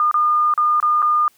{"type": "tone with dropouts", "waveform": "sine", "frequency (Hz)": 1214, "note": "D#6", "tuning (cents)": -43, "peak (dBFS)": -13, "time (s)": [0, 1.28], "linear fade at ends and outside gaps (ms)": 1, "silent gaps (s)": [[0.113, 0.142], [0.539, 0.577], [0.801, 0.827], [1.02, 1.026]], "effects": ["white hiss -57 dBFS RMS until 1.37 s"]}